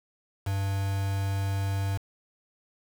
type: tone with quantisation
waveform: triangle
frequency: 98 Hz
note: G2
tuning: in tune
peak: -24 dBFS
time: 0.46-1.98 s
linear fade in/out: 10 ms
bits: 6
effects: none